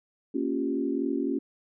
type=chord; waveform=sine; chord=G half-diminished seventh; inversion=first; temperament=equal; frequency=233.1 / 277.2 / 349.2 / 392 Hz; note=Bb3 / Db4 / F4 / G4; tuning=0 / 0 / 0 / 0 cents; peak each=-33 / -28 / -32 / -34 dBFS; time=0.34-1.39 s; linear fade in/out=10 ms; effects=none